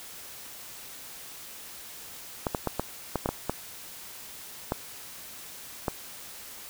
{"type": "clicks", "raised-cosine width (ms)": 1, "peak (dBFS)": -12, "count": 10, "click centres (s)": [2.468, 2.548, 2.673, 2.796, 3.157, 3.259, 3.29, 3.496, 4.721, 5.882], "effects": ["white hiss -44 dBFS RMS until 6.69 s"]}